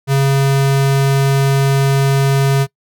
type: tone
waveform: square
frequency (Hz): 137.2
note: C#3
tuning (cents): -17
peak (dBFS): -11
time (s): 0.07-2.67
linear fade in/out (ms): 50
effects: noise-tail reverb RT60 0.1 s tail -22 dB re dry